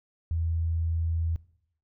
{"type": "tone", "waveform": "sine", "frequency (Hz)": 82.41, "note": "E2", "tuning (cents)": 0, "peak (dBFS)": -25, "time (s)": [0.31, 1.36], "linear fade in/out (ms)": 0, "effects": ["noise-tail reverb RT60 0.7 s tail -20 dB re dry"]}